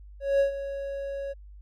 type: tone with ADSR envelope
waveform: triangle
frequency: 554.4 Hz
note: C#5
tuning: in tune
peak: -16 dBFS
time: 0.2-1.34 s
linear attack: 200 ms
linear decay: 110 ms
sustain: -13 dB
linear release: 25 ms
effects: added 50 Hz sine -44 dBFS peak until 1.61 s + Opus 48 kbps